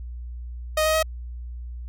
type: tone with pitch steps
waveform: sawtooth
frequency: 622.3 / 628.4 / 634.6 Hz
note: D#5 / D#5 / D#5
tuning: 0 / +17 / +34 cents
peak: -15 dBFS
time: 0.77-1.028 s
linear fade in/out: 5 ms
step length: 86 ms
effects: added 60 Hz sine -32 dBFS peak until 1.88 s